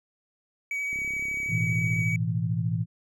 triangle tone with vibrato, 2270 Hz, C#7, 41 cents sharp, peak -26 dBFS, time 0.71-2.16 s, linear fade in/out 2 ms, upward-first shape sine, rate 12 Hz, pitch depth 12 cents each way
click train, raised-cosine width 3 ms, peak -32 dBFS, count 38, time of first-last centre 0.93-2.021 s, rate 33.9 Hz
sine chord, A suspended second, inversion none, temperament equal, 110 / 123.47 / 164.81 Hz, A2 / B2 / E3, 0 / 0 / 0 cents, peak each -28 / -30 / -28 dBFS, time 1.48-2.86 s, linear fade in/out 50 ms
effects none

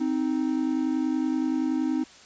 triangle tone pair together, 261.6 / 312.2 Hz, C4 / D#4, 0 / +6 cents, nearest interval minor third, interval 306 cents, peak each -24 dBFS, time 0-2.04 s, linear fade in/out 10 ms, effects white hiss -50 dBFS RMS until 2.25 s + resampled to 16000 Hz

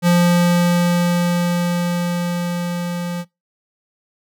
square tone with level ramp, 174.61 Hz, F3, in tune, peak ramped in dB -11 to -23 dBFS, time 0.02-3.25 s, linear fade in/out 50 ms, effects noise-tail reverb RT60 0.2 s tail -22 dB re dry

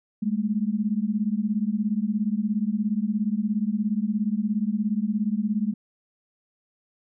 sine beating tone pair, 202.7 / 219.7 Hz, G#3 / A3, -42 / -2 cents, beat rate 17 Hz, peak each -25 dBFS, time 0.22-5.74 s, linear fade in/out 10 ms, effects none

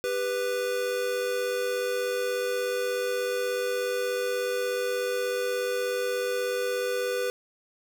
square tone pair together, 397.3 / 493.9 Hz, G4 / B4, +23 / 0 cents, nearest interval major third, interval 377 cents, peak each -33 / -28 dBFS, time 0.04-7.3 s, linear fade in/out 0 ms, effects none

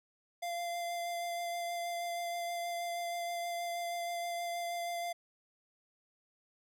square tone with vibrato, 691 Hz, F5, 19 cents flat, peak -36 dBFS, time 0.42-5.13 s, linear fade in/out 10 ms, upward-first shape sine, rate 6.3 Hz, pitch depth 12 cents each way, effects none

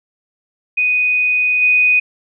sine tone with level steps, 2489 Hz, D#7, in tune, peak -12 / -9 dBFS, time 0.77-2 s, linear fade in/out 10 ms, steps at 1.61 s, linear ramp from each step 20 ms, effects none

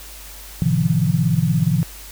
sine chord, F dominant seventh, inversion first, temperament equal with one note detuned, 110 / 130.81 / 155.56 / 172.51 Hz, A2 / C3 / Eb3 / F3, 0 / 0 / 0 / -21 cents, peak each -24 / -21 / -19 / -19 dBFS, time 0.62-1.83 s, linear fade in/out 0 ms, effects added 50 Hz sine -39 dBFS peak until 2.11 s + white hiss -39 dBFS RMS until 2.11 s

